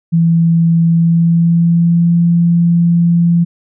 sine tone with pitch glide, 166.5 to 170.59 Hz, E3 to F3, +18 to -40 cents, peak -7 dBFS, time 0.12-3.45 s, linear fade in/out 20 ms, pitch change +42 cents, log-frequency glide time 0.86-2.15 s, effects none

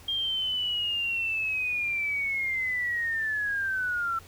sine linear sweep, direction down, 3217 to 1335 Hz, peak -26 dBFS, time 0.08-4.19 s, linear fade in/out 5 ms, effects added 88 Hz sine -53 dBFS peak until 4.27 s + pink hiss -52 dBFS RMS until 4.27 s

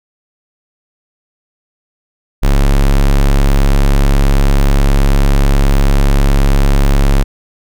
square tone, 34.65 Hz, C#1, in tune, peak -7 dBFS, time 2.42-7.24 s, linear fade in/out 20 ms, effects none

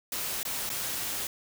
white noise with dropouts, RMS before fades -33 dBFS, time 0.12-1.27 s, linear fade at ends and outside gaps 2 ms, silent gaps 0.431-0.451 / 0.693-0.7 s, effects none

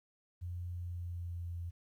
sine tone with pitch glide, 88.1 to 85.94 Hz, F2 to F2, +16 to -27 cents, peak -38 dBFS, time 0.41-1.71 s, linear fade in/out 20 ms, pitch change -43 cents, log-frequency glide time 0.69-1.54 s, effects 12-bit

